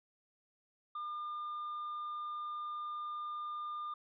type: tone with tanh clipping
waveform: sine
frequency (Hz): 1205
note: D6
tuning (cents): +44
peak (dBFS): -39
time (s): 0.95-3.94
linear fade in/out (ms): 5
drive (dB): 2
effects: resampled to 11025 Hz